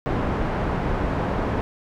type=low-pass noise; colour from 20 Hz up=pink; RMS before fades=-24 dBFS; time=0.06-1.61 s; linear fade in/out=0 ms; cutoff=1200 Hz; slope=12 dB/octave; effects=none